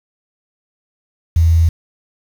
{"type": "tone with quantisation", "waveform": "sine", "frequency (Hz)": 82.41, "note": "E2", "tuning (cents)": 0, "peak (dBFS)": -8, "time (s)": [1.36, 1.69], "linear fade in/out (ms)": 5, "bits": 6, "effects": []}